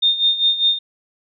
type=tone with tremolo; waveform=sine; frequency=3647 Hz; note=A#7; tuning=39 cents flat; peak=-11 dBFS; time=0.02-0.79 s; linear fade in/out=10 ms; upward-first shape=sine; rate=5 Hz; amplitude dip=75%; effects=none